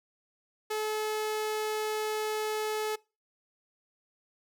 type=tone; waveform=sawtooth; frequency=430 Hz; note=A4; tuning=40 cents flat; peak=-26 dBFS; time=0.7-2.96 s; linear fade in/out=10 ms; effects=noise-tail reverb RT60 0.3 s tail -24 dB re dry